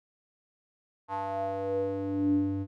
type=tone with band-pass filter sweep; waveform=square; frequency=97.6 Hz; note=G2; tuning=7 cents flat; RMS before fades=-30 dBFS; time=1.08-2.67 s; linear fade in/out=50 ms; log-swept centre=940 to 210 Hz; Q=5.9; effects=none